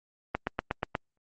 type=click train; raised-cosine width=0.5 ms; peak=-13 dBFS; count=6; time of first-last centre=0.35-0.952 s; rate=8.31 Hz; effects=Opus 24 kbps